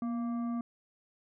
sine tone with frequency modulation, 238.2 Hz, A#3, 38 cents sharp, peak -31 dBFS, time 0.02-0.61 s, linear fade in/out 2 ms, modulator 928 Hz, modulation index 0.36, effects none

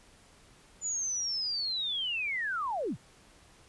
sine linear sweep, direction down, 7040 to 73.42 Hz, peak -30 dBFS, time 0.81-2.97 s, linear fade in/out 50 ms, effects pink hiss -59 dBFS RMS until 3.68 s + resampled to 24000 Hz

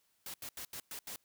white noise bursts at uneven times, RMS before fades -44 dBFS, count 6, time 0.26-0.34 / 0.42-0.49 / 0.57-0.65 / 0.73-0.8 / 0.91-0.99 / 1.07-1.16 s, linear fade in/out 2 ms, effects white hiss -75 dBFS RMS until 1.24 s

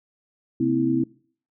sine tone cluster, 132.3 / 227.5 / 256.8 / 326.4 Hz, C3 / A#3 / C4 / E4, +20 / -42 / -32 / -17 cents, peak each -29 / -30 / -22 / -22 dBFS, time 0.6-1.04 s, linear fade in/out 5 ms, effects noise-tail reverb RT60 0.5 s tail -22 dB re dry

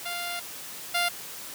10% pulse tone pair in turn, 698.5 / 698.5 Hz, F5 / F5, 0 / 0 cents, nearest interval unison, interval 0 cents, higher neither, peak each -23 / -15 dBFS, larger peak second, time 0.05-0.4 / 0.94-1.09 s, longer first, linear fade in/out 10 ms, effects white hiss -40 dBFS RMS until 1.54 s + high-pass 100 Hz 12 dB/octave

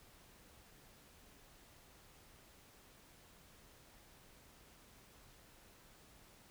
silence, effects pink hiss -63 dBFS RMS until 6.5 s

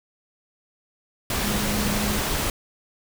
sine tone in noise, 207.7 Hz, G#3, in tune, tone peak -27 dBFS, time 1.43-2.18 s, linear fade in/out 2 ms, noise pink, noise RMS -25 dBFS, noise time 1.3-2.5 s, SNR -5 dB, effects none

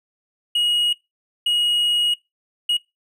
triangle tone bursts at uneven times, 2891 Hz, F#7, 41 cents flat, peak -15 dBFS, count 3, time 0.55-0.93 / 1.46-2.14 / 2.69-2.77 s, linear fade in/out 5 ms, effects noise-tail reverb RT60 0.2 s tail -20 dB re dry

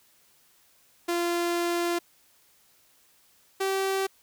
sawtooth tone pair in turn, 345.1 / 386.4 Hz, F4 / G4, -21 / -25 cents, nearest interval major second, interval 196 cents, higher second, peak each -21 dBFS, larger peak neither, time 1.08-1.99 / 3.6-4.07 s, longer first, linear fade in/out 10 ms, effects white hiss -62 dBFS RMS until 4.22 s

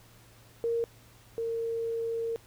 sine tone pair in turn, 464.6 / 458.5 Hz, A#4 / A#4, -6 / -29 cents, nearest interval unison, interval 23 cents, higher first, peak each -26 / -29 dBFS, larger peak first, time 0.64-0.84 / 1.38-2.36 s, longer second, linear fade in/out 0 ms, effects added 114 Hz sine -58 dBFS peak until 2.46 s + pink hiss -58 dBFS RMS until 2.46 s

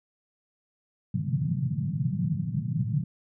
white band-pass noise, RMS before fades -28 dBFS, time 1.14-3.04 s, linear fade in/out 5 ms, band 110 to 180 Hz, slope 48 dB/octave, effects none

